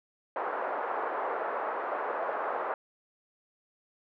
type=band-pass noise; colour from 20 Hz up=pink; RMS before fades=-33 dBFS; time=0.36-2.74 s; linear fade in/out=2 ms; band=480 to 1400 Hz; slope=24 dB/octave; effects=none